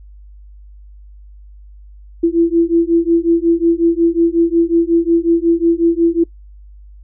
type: beating tone pair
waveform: sine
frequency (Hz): 333.2 / 338.7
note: E4 / E4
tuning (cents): +19 / +47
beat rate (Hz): 5.5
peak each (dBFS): -13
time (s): 2.23-6.24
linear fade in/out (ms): 10
effects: noise-tail reverb RT60 0.1 s tail -22 dB re dry + added 50 Hz sine -36 dBFS peak until 7.03 s